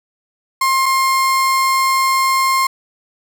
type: tone pair in turn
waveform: 35% pulse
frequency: 1062 / 1062 Hz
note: C6 / C6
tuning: +25 / +25 cents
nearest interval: unison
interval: 0 cents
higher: neither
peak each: -11 dBFS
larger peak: neither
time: 0.61-0.86 / 0.86-2.67 s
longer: second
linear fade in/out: 5 ms
effects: none